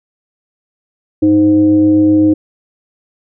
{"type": "tone with frequency modulation", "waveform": "sine", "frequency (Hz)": 311.1, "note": "D#4", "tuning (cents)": 0, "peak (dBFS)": -6, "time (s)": [1.22, 2.34], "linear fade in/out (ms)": 10, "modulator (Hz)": 210, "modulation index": 0.39, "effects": []}